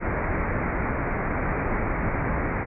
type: low-pass noise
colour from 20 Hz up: pink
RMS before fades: -26 dBFS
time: 0-2.66 s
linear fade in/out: 50 ms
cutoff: 2300 Hz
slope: 96 dB/octave
effects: none